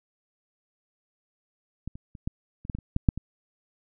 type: clicks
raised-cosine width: 5 ms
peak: -21 / -28 / -30 / -16 / -29 / -18 / -19 / -26 / -11 / -6 / -20 dBFS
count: 11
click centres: 1.876 / 1.955 / 2.152 / 2.275 / 2.651 / 2.698 / 2.75 / 2.787 / 2.964 / 3.088 / 3.176 s
effects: none